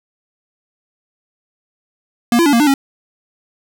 square tone with pitch steps, 237.1 / 338.7 / 287.5 / 233.4 / 298.3 / 274.5 Hz, A#3 / E4 / D4 / A#3 / D4 / C#4, +30 / +47 / -37 / +2 / +27 / -17 cents, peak -10 dBFS, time 2.32-2.74 s, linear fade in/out 2 ms, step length 70 ms, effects none

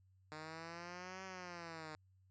5% pulse exponential two-way sweep, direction up then down, 152.9 to 191 to 152.9 Hz, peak -36 dBFS, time 0.32-1.95 s, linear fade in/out 0 ms, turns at 1.24 s, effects added 94 Hz sine -67 dBFS peak until 2.3 s + resampled to 16000 Hz

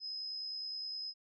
sine tone with amplitude modulation, 5080 Hz, D#8, 35 cents sharp, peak -37 dBFS, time 0-1.14 s, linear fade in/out 50 ms, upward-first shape sine, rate 69.7 Hz, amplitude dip 35%, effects none

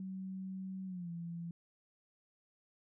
sine tone with pitch glide, 189.3 to 169.62 Hz, F#3 to E3, +40 to +50 cents, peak -40 dBFS, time 0-1.51 s, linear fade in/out 2 ms, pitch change -190 cents, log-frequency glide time 0.86-1.1 s, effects none

